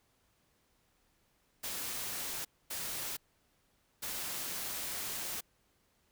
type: noise bursts at uneven times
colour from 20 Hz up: white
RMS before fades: -39 dBFS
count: 3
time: 1.63-2.45 / 2.7-3.17 / 4.02-5.41 s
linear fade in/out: 10 ms
effects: pink hiss -73 dBFS RMS until 6.11 s